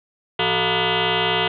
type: tone with frequency modulation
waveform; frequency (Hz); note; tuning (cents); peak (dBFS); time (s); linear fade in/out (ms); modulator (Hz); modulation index
sine; 1192; D6; +25; -17; 0.39-1.48; 5; 272; 8
effects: none